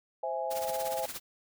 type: chord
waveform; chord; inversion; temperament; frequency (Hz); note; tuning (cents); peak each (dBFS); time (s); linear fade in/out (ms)
sine; C augmented; none; equal; 523.3 / 659.3 / 830.6; C5 / E5 / G#5; 0 / 0 / 0; -35; 0.23-1.06; 5
type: noise with tremolo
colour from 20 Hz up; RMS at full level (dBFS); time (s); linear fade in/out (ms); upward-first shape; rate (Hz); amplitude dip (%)
white; -38; 0.5-1.2; 20; sine; 17; 70
effects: none